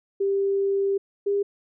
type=tone pair in turn; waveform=sine; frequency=394.5 / 402.3 Hz; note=G4 / G4; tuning=+11 / +45 cents; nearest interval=unison; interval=34 cents; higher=second; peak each=-20 dBFS; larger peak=neither; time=0.2-0.98 / 1.26-1.43 s; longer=first; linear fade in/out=10 ms; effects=none